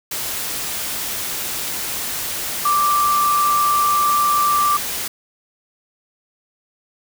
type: tone in noise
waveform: sine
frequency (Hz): 1174.7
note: D6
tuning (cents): 0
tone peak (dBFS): -14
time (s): 2.65-4.77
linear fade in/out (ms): 5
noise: white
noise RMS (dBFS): -25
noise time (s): 0.11-5.08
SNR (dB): +8
effects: none